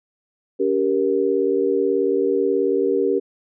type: chord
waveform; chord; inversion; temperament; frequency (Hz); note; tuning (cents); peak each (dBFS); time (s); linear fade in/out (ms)
sine; G diminished; second; just; 282.2 / 392 / 470.4; Db4 / G4 / Bb4; +31 / 0 / +16; -24 / -19 / -21; 0.59-3.2; 20
effects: none